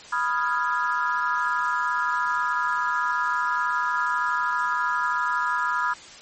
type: chord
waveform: sine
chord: F half-diminished seventh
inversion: second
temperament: equal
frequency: 987.8 / 1244.5 / 1396.9 / 1661.2 Hz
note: Cb6 / Eb6 / F6 / Ab6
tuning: 0 / 0 / 0 / 0 cents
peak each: -26 / -27 / -27 / -29 dBFS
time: 0.12-5.94 s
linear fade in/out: 10 ms
effects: white hiss -44 dBFS RMS until 6.21 s + MP3 32 kbps